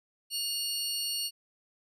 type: tone pair together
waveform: sawtooth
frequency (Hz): 2828 / 4424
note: F7 / C#8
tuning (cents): +21 / -4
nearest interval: minor sixth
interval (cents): 775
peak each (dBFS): -33 / -29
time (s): 0.3-1.31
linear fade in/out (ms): 50
effects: resampled to 32000 Hz